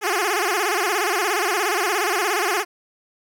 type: tone with vibrato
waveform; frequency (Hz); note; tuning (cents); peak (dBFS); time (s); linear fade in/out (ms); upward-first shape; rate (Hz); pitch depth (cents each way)
10% pulse; 387.1; G4; -22; -11; 0.01-2.65; 50; sine; 17; 190
effects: none